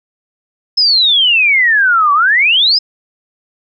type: exponential two-way sweep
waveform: sine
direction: down then up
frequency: 5210 to 1125 to 5210 Hz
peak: -7 dBFS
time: 0.77-2.79 s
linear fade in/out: 10 ms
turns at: 2.13 s
effects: none